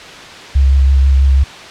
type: tone with vibrato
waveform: sine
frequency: 67.7 Hz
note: C#2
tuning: 40 cents flat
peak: -6 dBFS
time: 0.55-1.44 s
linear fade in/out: 10 ms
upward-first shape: sine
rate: 6.1 Hz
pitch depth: 24 cents each way
effects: white hiss -31 dBFS RMS until 1.7 s + low-pass 4000 Hz 12 dB/octave